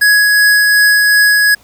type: tone with tremolo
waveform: square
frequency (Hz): 1672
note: G#6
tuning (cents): +11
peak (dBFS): -6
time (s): 0.01-1.55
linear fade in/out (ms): 10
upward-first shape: triangle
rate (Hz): 2.7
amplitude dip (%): 25
effects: pink hiss -47 dBFS RMS until 1.63 s